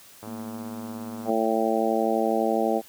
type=click train; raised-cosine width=1 ms; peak=-26 dBFS; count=116; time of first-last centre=0.23-1.295 s; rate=108 Hz
type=tone with pitch glide; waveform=sine; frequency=229.7 to 233 Hz; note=A#3 to A#3; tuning=-25 to -1 cents; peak=-34 dBFS; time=0.27-1.31 s; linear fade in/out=5 ms; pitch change=+24 cents; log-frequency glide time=0.52-0.57 s
type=harmonic tone; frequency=112 Hz; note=A2; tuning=31 cents sharp; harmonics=2 / 3 / 4 / 5 / 6 / 7; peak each=-28 / -28 / -28 / -28 / -28 / -28 dBFS; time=1.25-2.82 s; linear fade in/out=50 ms
effects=white hiss -50 dBFS RMS until 2.88 s + high-pass 60 Hz 12 dB/octave